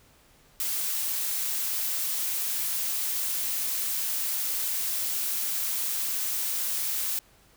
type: noise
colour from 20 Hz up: blue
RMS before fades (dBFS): -29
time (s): 0.6-7.19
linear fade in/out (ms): 0
effects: pink hiss -59 dBFS RMS until 7.56 s

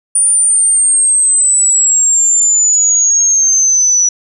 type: exponential sweep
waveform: sine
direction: down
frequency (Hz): 9397 to 5880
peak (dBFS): -7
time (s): 0.15-4.09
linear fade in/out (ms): 5
effects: none

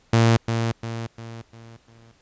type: tone with echo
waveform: sawtooth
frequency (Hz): 114.7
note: A#2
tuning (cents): -28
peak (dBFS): -10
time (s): 0.13-0.37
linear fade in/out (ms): 5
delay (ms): 350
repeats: 5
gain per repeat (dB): -7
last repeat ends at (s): 2.12
effects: pink hiss -60 dBFS RMS until 2.21 s + resampled to 16000 Hz

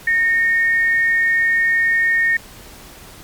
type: tone pair together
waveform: sine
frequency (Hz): 1837 / 2205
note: A#6 / C#7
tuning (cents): -26 / -10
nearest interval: minor third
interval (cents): 316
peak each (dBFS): -13 / -25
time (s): 0.07-2.37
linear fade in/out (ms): 5
effects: pink hiss -40 dBFS RMS until 3.23 s + MP3 96 kbps

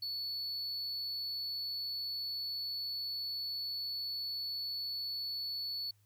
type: tone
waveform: triangle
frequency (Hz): 4433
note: C#8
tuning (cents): -1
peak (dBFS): -35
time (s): 0.02-5.91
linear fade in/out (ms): 5
effects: added 103 Hz sine -66 dBFS peak until 6.05 s + white hiss -75 dBFS RMS until 6.05 s

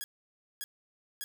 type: tone bursts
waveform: 5% pulse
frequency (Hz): 1661.2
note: G#6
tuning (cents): 0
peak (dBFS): -25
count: 3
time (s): 0.01-1.24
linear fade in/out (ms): 0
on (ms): 30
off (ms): 570
effects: 10-bit

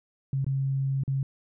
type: tone with dropouts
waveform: sine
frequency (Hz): 135.7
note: C#3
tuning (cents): -36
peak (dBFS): -24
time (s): 0.33-1.23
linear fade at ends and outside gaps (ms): 2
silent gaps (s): 0.445-0.465 / 1.036-1.078
effects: none

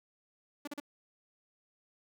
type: tone bursts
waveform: sawtooth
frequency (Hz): 290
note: D4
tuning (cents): -22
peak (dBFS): -34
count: 3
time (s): 0.65-0.801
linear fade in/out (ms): 5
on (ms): 25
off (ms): 38
effects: none

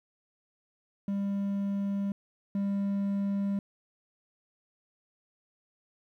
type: tone pair in turn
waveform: triangle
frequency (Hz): 199.1 / 199.1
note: G3 / G3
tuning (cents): +27 / +27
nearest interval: unison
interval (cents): 0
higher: neither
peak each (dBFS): -26 / -25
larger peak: second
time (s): 1.08-2.12 / 2.55-3.59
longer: neither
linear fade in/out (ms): 2
effects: 11-bit

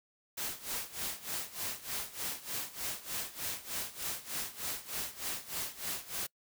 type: noise with tremolo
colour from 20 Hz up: white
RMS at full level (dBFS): -36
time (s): 0.37-6.27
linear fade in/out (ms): 10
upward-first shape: sine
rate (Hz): 3.3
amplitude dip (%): 85
effects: noise-tail reverb RT60 0.1 s tail -25 dB re dry

